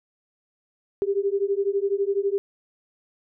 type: beating tone pair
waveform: sine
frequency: 392 / 404 Hz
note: G4 / G#4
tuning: 0 / -48 cents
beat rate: 12 Hz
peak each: -24 dBFS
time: 1.02-2.38 s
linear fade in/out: 0 ms
effects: none